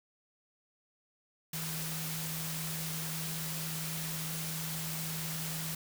sine tone in noise, 160 Hz, D#3, 49 cents sharp, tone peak -39 dBFS, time 1.53-5.75 s, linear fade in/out 5 ms, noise white, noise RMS -39 dBFS, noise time 1.53-5.75 s, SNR -3 dB, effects none

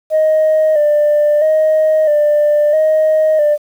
sine tone with vibrato, 609 Hz, D#5, 37 cents flat, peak -7 dBFS, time 0.1-3.58 s, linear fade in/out 50 ms, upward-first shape square, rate 0.76 Hz, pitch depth 44 cents each way, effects tanh soft clip ceiling -6 dBFS + 7-bit

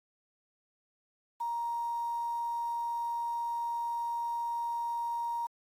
sine tone with quantisation, 939 Hz, A#5, 12 cents sharp, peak -31 dBFS, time 1.4-5.47 s, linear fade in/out 10 ms, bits 9, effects AAC 48 kbps

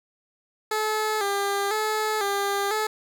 15% pulse tone with vibrato, 415.3 Hz, G#4, in tune, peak -17 dBFS, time 0.71-2.87 s, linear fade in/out 5 ms, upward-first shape square, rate 1 Hz, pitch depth 65 cents each way, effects none

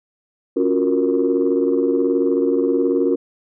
sine chord, Gb major seventh, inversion second, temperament equal with one note detuned, 277.2 / 351.3 / 370 / 466.2 Hz, Db4 / F4 / Gb4 / Bb4, 0 / +10 / 0 / 0 cents, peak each -19 / -20 / -21 / -19 dBFS, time 0.56-3.16 s, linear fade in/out 10 ms, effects tanh soft clip ceiling -7 dBFS

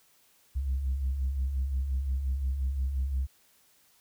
sine beating tone pair, 61.74 / 67.44 Hz, B1 / C#2, 0 / -47 cents, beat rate 5.7 Hz, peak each -35 / -26 dBFS, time 0.55-3.27 s, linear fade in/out 20 ms, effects tanh soft clip ceiling -23 dBFS + white hiss -64 dBFS RMS until 4 s

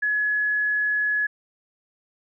sine tone, 1694 Hz, G#6, 34 cents sharp, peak -20 dBFS, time 0.02-1.27 s, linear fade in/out 10 ms, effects none

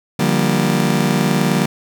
35% pulse chord, G minor seventh, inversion second, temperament just, 147 / 176.4 / 196 / 235.2 Hz, D3 / F3 / G3 / Bb3, +2 / +18 / 0 / +16 cents, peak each -18 dBFS, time 0.19-1.66 s, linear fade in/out 5 ms, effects 8-bit

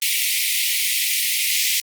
pink high-pass noise, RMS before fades -20 dBFS, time 0.02-1.8 s, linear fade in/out 0 ms, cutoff 2000 Hz, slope 96 dB/octave, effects Opus 32 kbps

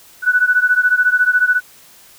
sine beating tone pair, 1480 / 1494 Hz, F#6 / F#6, 0 / +16 cents, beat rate 14 Hz, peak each -13 / -15 dBFS, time 0.22-1.61 s, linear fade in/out 50 ms, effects white hiss -45 dBFS RMS until 2.18 s

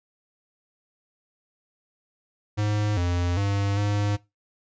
square tone with pitch steps, 104.9 / 87.9 / 100.1 / 102.8 Hz, G#2 / F2 / G2 / G#2, +18 / +12 / +37 / -17 cents, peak -23 dBFS, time 2.57-4.17 s, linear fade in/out 20 ms, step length 400 ms, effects noise-tail reverb RT60 0.2 s tail -18 dB re dry + resampled to 16000 Hz

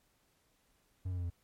triangle tone with pitch steps, 92.5 / 90.34 / 88.22 / 86.16 Hz, F#2 / F#2 / F2 / F2, 0 / -41 / +18 / -23 cents, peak -32 dBFS, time 1.05-1.302 s, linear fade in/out 10 ms, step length 63 ms, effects pink hiss -73 dBFS RMS until 1.43 s + MP3 64 kbps

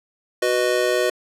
square chord, B major, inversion second, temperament just, 370.4 / 493.9 / 617.4 Hz, F#4 / B4 / D#5, +2 / 0 / -14 cents, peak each -23 dBFS, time 0.42-1.1 s, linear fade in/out 5 ms, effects low-pass 12000 Hz 12 dB/octave

